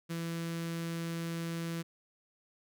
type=tone with notch filter; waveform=sawtooth; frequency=166.9 Hz; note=E3; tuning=22 cents sharp; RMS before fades=-37 dBFS; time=0.09-1.83 s; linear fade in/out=20 ms; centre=770 Hz; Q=1.3; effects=none